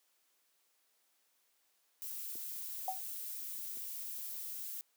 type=noise; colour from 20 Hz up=violet; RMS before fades=-43 dBFS; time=2.02-4.81 s; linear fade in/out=0 ms
type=clicks; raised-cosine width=3 ms; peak=-36 / -46 / -42 dBFS; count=3; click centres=2.355 / 3.587 / 3.771 s
type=tone with exponential decay; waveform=sine; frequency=756 Hz; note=F#5; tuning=37 cents sharp; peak=-30 dBFS; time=2.88-3.02 s; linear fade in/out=2 ms; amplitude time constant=30 ms
effects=white hiss -75 dBFS RMS until 4.96 s + high-pass 300 Hz 12 dB/octave